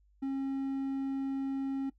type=tone; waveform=triangle; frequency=270.9 Hz; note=C#4; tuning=40 cents flat; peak=-29 dBFS; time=0.22-1.9 s; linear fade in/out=10 ms; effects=noise-tail reverb RT60 0.1 s tail -19 dB re dry + added 50 Hz sine -63 dBFS peak until 1.98 s